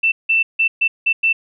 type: tone bursts at uneven times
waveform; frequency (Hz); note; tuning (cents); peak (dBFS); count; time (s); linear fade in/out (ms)
sine; 2671; E7; +22; -12; 6; 0.03-0.12 / 0.29-0.43 / 0.59-0.68 / 0.81-0.88 / 1.06-1.13 / 1.23-1.33; 10
effects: none

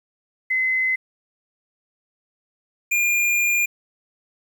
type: tone pair in turn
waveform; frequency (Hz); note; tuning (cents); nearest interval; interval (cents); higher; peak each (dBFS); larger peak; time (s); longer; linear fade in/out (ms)
sine / square; 2044 / 2409; C7 / D7; -41 / +43; minor third; 284; second; -18; neither; 0.5-0.96 / 2.91-3.66; second; 10
effects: 9-bit

